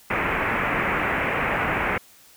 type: low-pass noise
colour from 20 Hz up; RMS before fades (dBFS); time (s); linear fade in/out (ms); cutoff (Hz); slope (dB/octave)
white; -24; 0.1-1.98; 5; 2400; 48
effects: white hiss -52 dBFS RMS until 2.36 s